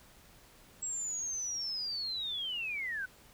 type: linear sweep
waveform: sine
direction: down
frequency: 7700 to 1473 Hz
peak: -34 dBFS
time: 0.82-3.06 s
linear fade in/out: 10 ms
effects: pink hiss -59 dBFS RMS until 3.33 s